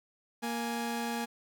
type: tone pair together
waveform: sawtooth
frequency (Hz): 233.6 / 832.5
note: A#3 / G#5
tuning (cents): +4 / +4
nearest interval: octave + minor seventh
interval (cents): 2200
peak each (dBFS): -30 / -33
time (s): 0.42-1.26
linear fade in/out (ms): 20
effects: none